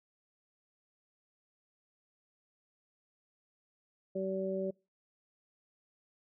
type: harmonic tone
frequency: 191.1 Hz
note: G3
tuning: 44 cents flat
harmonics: 1 / 2 / 3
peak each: -38 / -36 / -36 dBFS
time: 4.15-4.71 s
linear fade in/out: 10 ms
effects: noise-tail reverb RT60 0.3 s tail -26 dB re dry